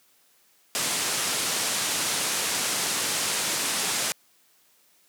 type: low-pass noise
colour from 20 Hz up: white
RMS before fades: -27 dBFS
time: 0.75-4.12 s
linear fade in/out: 0 ms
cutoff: 10000 Hz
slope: 24 dB/octave
effects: white hiss -62 dBFS RMS until 5.08 s + high-pass 150 Hz 12 dB/octave